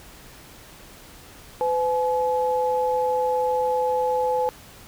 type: tone pair together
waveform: sine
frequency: 505 / 852.2 Hz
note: B4 / G#5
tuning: +39 / +44 cents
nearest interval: major sixth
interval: 905 cents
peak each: -22 / -23 dBFS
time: 1.61-4.49 s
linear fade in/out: 0 ms
effects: pink hiss -46 dBFS RMS until 4.87 s